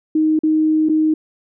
sine tone with dropouts, 312 Hz, D#4, 5 cents sharp, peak -12 dBFS, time 0.15-1.14 s, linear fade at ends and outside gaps 5 ms, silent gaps 0.391-0.434 / 0.888-0.894 s, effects none

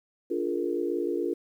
sine chord, Bb dominant seventh, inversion first, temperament just, 291.4 / 349.6 / 419.5 / 466.2 Hz, D4 / F4 / Ab4 / Bb4, -13 / +2 / +17 / 0 cents, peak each -33 / -29 / -33 / -33 dBFS, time 0.3-1.34 s, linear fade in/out 10 ms, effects 10-bit

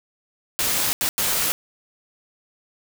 white noise bursts at uneven times, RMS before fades -22 dBFS, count 3, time 0.59-0.93 / 1.01-1.09 / 1.18-1.52 s, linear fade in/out 0 ms, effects none

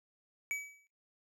square tone with exponential decay, 2283 Hz, D7, 50 cents flat, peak -32 dBFS, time 0.51-0.87 s, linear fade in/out 0 ms, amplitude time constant 78 ms, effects noise-tail reverb RT60 0.3 s tail -18 dB re dry + low-pass 12000 Hz 12 dB/octave

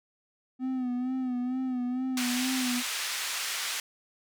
triangle tone with vibrato, 253.1 Hz, B3, 43 cents sharp, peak -26 dBFS, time 0.59-2.83 s, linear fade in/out 50 ms, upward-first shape sine, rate 2.2 Hz, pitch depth 53 cents each way
pink band-pass noise, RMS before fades -33 dBFS, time 2.17-3.8 s, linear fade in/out 2 ms, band 1700 to 10000 Hz, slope 12 dB/octave
effects none

